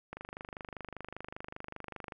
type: click train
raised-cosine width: 0.5 ms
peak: -26 dBFS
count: 51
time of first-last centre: 0.13-2.122 s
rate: 25.1 Hz
effects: none

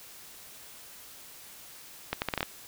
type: accelerating click train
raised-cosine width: 0.3 ms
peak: -12 dBFS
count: 7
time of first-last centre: 2.13-2.429 s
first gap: 89 ms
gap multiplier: 0.76
effects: white hiss -49 dBFS RMS until 2.67 s

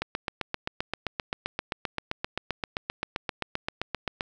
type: click train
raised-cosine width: 0.3 ms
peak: -12 dBFS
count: 33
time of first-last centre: 0.02-4.208 s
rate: 7.64 Hz
effects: none

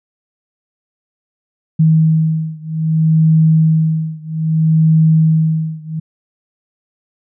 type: beating tone pair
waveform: sine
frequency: 158.9 / 159.52 Hz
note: D#3 / D#3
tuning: +37 / +43 cents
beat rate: 0.62 Hz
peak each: -12 / -13 dBFS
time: 1.79-6 s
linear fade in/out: 10 ms
effects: none

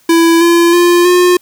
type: tone with pitch steps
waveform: square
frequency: 332.6 / 340.8 / 349.1 / 357.7 Hz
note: E4 / F4 / F4 / F4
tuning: +16 / -42 / -1 / +41 cents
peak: -6 dBFS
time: 0.09-1.37 s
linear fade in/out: 5 ms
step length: 320 ms
effects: white hiss -50 dBFS RMS until 1.41 s

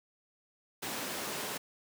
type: high-pass noise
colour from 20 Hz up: pink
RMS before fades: -38 dBFS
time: 0.82-1.58 s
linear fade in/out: 10 ms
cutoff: 240 Hz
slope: 12 dB/octave
effects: none

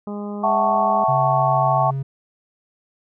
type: harmonic tone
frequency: 205.6 Hz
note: G#3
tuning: 17 cents flat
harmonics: 1 / 2 / 3 / 4 / 5 / 6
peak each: -27 / -33 / -37 / -39 / -41 / -43 dBFS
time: 0.07-1.04 s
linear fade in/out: 2 ms
type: chord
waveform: sine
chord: F# minor seventh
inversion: third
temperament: equal with one note detuned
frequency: 659.3 / 752.5 / 880 / 1108.7 Hz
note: E5 / F#5 / A5 / C#6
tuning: 0 / +29 / 0 / 0 cents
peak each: -21 dBFS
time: 0.43-1.91 s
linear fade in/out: 10 ms
type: tone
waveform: triangle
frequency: 136.1 Hz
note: C#3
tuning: 31 cents flat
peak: -20 dBFS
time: 1.08-2.03 s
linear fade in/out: 10 ms
effects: none

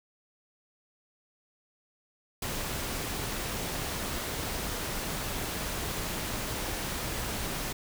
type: noise with ADSR envelope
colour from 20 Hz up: pink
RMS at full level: -32 dBFS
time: 2.42-7.73 s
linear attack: 4 ms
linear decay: 25 ms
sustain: -2 dB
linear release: 9 ms
effects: none

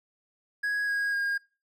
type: tone with pitch steps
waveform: triangle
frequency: 1661.2 / 1642.1 / 1623.3 Hz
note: G#6 / G#6 / G#6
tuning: 0 / -20 / -40 cents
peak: -24 dBFS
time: 0.63-1.38 s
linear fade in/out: 10 ms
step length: 250 ms
effects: noise-tail reverb RT60 0.3 s tail -22 dB re dry

